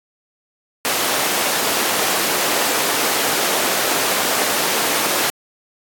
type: high-pass noise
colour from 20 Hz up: pink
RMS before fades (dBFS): -19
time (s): 0.85-5.3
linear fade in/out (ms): 0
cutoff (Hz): 380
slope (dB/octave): 12
effects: AAC 64 kbps